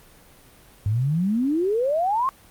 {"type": "exponential sweep", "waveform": "sine", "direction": "up", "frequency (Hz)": [98.3, 1100], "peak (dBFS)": -19, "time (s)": [0.86, 2.29], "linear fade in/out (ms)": 0, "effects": ["pink hiss -51 dBFS RMS until 2.5 s", "Opus 32 kbps"]}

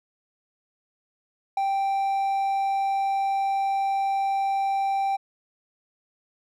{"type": "tone with ADSR envelope", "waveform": "triangle", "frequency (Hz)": 784, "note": "G5", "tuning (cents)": 0, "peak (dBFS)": -18, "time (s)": [1.57, 5.17], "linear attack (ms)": 4, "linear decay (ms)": 8, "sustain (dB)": -2, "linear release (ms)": 17, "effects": []}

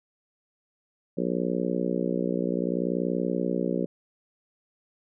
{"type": "harmonic tone", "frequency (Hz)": 60.6, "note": "B1", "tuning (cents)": -32, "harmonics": [3, 4, 5, 6, 7, 8, 9], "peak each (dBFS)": [-30, -31, -32, -33, -33, -34, -35], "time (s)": [1.17, 3.86], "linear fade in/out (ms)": 10, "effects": []}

